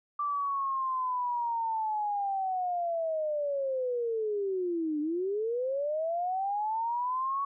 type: linear two-way sweep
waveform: sine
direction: down then up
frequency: 1174.7 to 293.7 to 1125 Hz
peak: -28 dBFS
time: 0.19-7.45 s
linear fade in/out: 5 ms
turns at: 5 s
effects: none